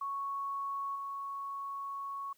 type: tone with level steps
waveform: sine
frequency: 1108.7 Hz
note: C#6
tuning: in tune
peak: -34 / -37 dBFS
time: 0.01-2.33 s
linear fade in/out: 5 ms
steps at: 0.95 s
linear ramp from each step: 10 ms
effects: white hiss -70 dBFS RMS until 2.37 s